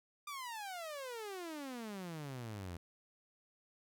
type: exponential sweep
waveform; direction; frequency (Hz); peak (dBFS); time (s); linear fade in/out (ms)
sawtooth; down; 1206 to 82.41; -39; 0.27-2.77; 5
effects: none